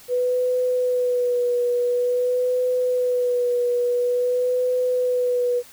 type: tone with vibrato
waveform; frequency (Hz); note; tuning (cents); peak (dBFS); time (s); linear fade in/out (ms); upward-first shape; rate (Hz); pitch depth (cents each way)
sine; 493.9; B4; 0; -18; 0.08-5.63; 50; sine; 0.48; 27
effects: white hiss -47 dBFS RMS until 5.72 s